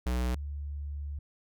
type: tone pair in turn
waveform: square / sine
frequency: 61.74 / 72.18 Hz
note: B1 / D2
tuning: 0 / -29 cents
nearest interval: minor third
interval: 271 cents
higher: second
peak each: -28 / -34 dBFS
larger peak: first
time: 0.06-0.35 / 0.35-1.19 s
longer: second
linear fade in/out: 5 ms
effects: none